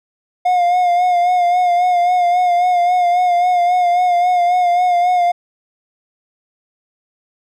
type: tone with vibrato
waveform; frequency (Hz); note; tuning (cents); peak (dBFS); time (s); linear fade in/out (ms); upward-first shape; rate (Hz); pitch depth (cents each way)
triangle; 713; F5; +36; -9; 0.45-5.32; 10; sine; 3.7; 38
effects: none